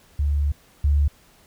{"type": "tone pair in turn", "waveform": "sine", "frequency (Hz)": [72.3, 72.3], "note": ["D2", "D2"], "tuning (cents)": [-27, -27], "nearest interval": "unison", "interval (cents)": 0, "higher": "neither", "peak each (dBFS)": [-18, -15], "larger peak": "second", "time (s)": [[0.19, 0.52], [0.84, 1.08]], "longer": "first", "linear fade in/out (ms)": 5, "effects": ["pink hiss -55 dBFS RMS until 1.46 s"]}